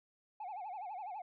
sine tone with vibrato, 789 Hz, G5, 11 cents sharp, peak -39 dBFS, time 0.4-1.22 s, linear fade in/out 5 ms, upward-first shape sine, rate 12 Hz, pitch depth 180 cents each way, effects tanh soft clip ceiling -39 dBFS

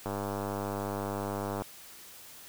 click train, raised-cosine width 1 ms, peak -20 dBFS, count 157, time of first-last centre 0.06-1.62 s, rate 100 Hz, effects white hiss -50 dBFS RMS until 2.48 s

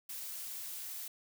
blue noise, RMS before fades -43 dBFS, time 0.09-1.08 s, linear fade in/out 5 ms, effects none

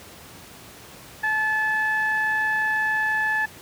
sawtooth tone with low-pass filter, 866 Hz, A5, 28 cents flat, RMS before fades -23 dBFS, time 1.23-3.46 s, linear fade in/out 10 ms, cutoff 1800 Hz, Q 5.8, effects pink hiss -44 dBFS RMS until 3.61 s + high-pass 80 Hz 12 dB/octave

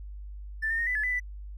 triangle tone with pitch steps, 1767 / 1818 / 1858 / 1992 / 1720 / 1996 / 1982 Hz, A6 / A#6 / A#6 / B6 / A6 / B6 / B6, +7 / -44 / -6 / +14 / -40 / +18 / +6 cents, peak -22 dBFS, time 0.62-1.201 s, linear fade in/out 20 ms, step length 83 ms, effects tanh soft clip ceiling -24 dBFS + added 50 Hz sine -38 dBFS peak until 1.57 s

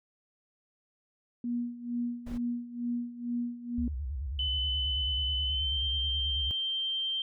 sine tone with tremolo, 240 Hz, B3, 49 cents flat, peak -28 dBFS, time 1.44-3.88 s, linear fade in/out 2 ms, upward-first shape sine, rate 2.2 Hz, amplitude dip 80%
brown noise, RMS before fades -40 dBFS, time 2.26-2.38 s, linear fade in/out 10 ms
sine tone with vibrato, 68.2 Hz, C#2, 28 cents flat, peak -32 dBFS, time 3.78-6.51 s, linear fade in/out 0 ms, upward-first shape square, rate 9.3 Hz, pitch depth 160 cents each way
sine tone with pitch glide, 3019 to 3145 Hz, F#7 to G7, +34 to +5 cents, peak -29 dBFS, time 4.39-7.22 s, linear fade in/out 2 ms, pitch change +71 cents, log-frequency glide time 5.44-5.82 s
effects none

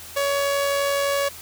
sawtooth tone with amplitude modulation, 562 Hz, C#5, 24 cents sharp, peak -15 dBFS, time 0.16-1.29 s, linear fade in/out 10 ms, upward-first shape sine, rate 91.7 Hz, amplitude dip 30%, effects added 82 Hz sine -50 dBFS peak until 1.41 s + white hiss -40 dBFS RMS until 1.41 s

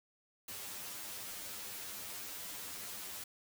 white noise with comb filter, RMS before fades -45 dBFS, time 0.48-3.24 s, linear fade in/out 5 ms, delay 10 ms, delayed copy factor +1, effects none

